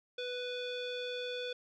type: tone with low-pass filter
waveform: square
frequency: 494.7 Hz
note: B4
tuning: 3 cents sharp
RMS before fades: -39 dBFS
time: 0.18-1.53 s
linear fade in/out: 5 ms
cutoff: 3600 Hz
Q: 4.4
effects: none